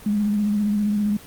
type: tone with vibrato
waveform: sine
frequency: 207.7 Hz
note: G#3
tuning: in tune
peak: -18 dBFS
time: 0.06-1.17 s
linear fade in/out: 5 ms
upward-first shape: sine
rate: 15 Hz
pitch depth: 36 cents each way
effects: pink hiss -43 dBFS RMS until 1.26 s + Opus 24 kbps